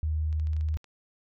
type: tone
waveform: sine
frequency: 77.6 Hz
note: D#2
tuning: 4 cents flat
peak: -25 dBFS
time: 0.03-0.77 s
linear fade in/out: 0 ms
type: clicks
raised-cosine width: 0.2 ms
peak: -35 dBFS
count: 10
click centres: 0.328 / 0.398 / 0.471 / 0.533 / 0.566 / 0.61 / 0.687 / 0.742 / 0.773 / 0.843 s
effects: none